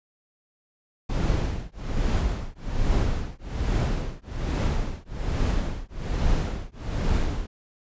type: noise with tremolo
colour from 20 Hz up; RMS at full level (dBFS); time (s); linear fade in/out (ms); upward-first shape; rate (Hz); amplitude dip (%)
brown; -21; 1.09-7.47; 10; triangle; 1.2; 100
effects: resampled to 16000 Hz